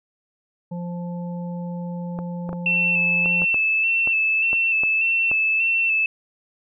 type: harmonic tone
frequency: 174.61 Hz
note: F3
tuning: in tune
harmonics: 1 / 3 / 5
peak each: -27 / -37 / -41 dBFS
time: 0.71-3.45 s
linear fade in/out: 10 ms
type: clicks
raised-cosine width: 1 ms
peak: -18 dBFS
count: 10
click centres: 2.189 / 2.492 / 2.53 / 3.259 / 3.419 / 3.544 / 4.074 / 4.531 / 4.835 / 5.315 s
type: tone with vibrato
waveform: sine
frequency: 2657 Hz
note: E7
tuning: 13 cents sharp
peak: -17 dBFS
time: 2.66-6.06 s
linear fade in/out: 2 ms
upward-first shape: square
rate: 1.7 Hz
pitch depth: 25 cents each way
effects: none